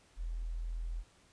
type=tone; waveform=sine; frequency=41.48 Hz; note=E1; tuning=12 cents sharp; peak=-35 dBFS; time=0.16-1.04 s; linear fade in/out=50 ms; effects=pink hiss -65 dBFS RMS until 1.32 s + resampled to 22050 Hz